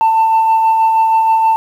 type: tone with tremolo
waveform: sine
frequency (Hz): 892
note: A5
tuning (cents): +23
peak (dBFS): -5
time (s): 0.01-1.56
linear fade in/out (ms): 0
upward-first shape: sine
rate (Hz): 6.3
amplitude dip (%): 35
effects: tanh soft clip ceiling -6 dBFS + 7-bit